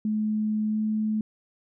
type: tone with pitch glide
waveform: sine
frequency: 214.4 to 215.8 Hz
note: A3 to A3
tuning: -45 to -33 cents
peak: -23 dBFS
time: 0.05-1.21 s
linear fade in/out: 2 ms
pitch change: +12 cents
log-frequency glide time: 0.69-0.79 s
effects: none